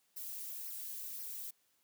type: noise with flanger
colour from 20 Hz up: violet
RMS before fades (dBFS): -44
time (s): 0.16-1.51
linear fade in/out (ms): 10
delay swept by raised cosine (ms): 0.27 to 4.77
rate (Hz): 1.9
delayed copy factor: -0.8
effects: white hiss -75 dBFS RMS until 1.83 s + high-pass 100 Hz 12 dB/octave